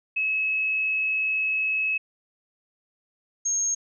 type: tone pair in turn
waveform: sine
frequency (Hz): 2578 / 6496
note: E7 / G#8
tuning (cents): -39 / -39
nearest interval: octave + major third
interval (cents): 1600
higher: second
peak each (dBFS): -22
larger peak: neither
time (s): 0.16-1.98 / 3.45-3.75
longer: first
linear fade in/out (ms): 10
effects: none